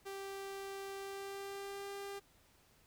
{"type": "tone with pitch glide", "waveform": "sawtooth", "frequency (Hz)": [392, 398.4], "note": ["G4", "G4"], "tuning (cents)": [0, 28], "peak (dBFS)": -39, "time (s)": [0.05, 2.2], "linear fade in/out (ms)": 20, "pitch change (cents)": 28, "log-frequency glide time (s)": [0.95, 1.89], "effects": ["pink hiss -68 dBFS RMS until 2.86 s"]}